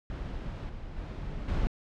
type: noise with level steps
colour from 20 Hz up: brown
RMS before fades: -36 / -41 / -37 / -29 dBFS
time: 0.1-1.67 s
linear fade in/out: 0 ms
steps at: 0.69 / 0.96 / 1.48 s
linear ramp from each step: 5 ms
effects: low-pass 4000 Hz 12 dB/octave